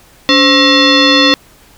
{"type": "tone with frequency modulation", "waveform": "sine", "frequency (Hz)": 1890, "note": "A#6", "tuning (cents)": 23, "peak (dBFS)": -5, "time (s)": [0.29, 1.34], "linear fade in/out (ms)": 0, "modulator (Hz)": 803, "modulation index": 3.2, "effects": ["pink hiss -44 dBFS RMS until 1.77 s"]}